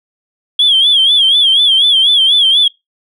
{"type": "tone with vibrato", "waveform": "sine", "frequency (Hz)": 3300, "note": "G#7", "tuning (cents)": -12, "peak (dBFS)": -5, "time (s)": [0.59, 2.68], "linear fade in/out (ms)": 5, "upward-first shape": "sine", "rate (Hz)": 4.1, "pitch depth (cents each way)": 110, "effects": ["noise-tail reverb RT60 0.2 s tail -26 dB re dry", "tanh soft clip ceiling -2 dBFS"]}